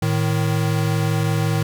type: tone pair together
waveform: square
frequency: 110 / 155.56 Hz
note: A2 / D#3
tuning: 0 / 0 cents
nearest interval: tritone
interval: 600 cents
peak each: -21 dBFS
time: 0.02-1.63 s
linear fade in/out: 5 ms
effects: none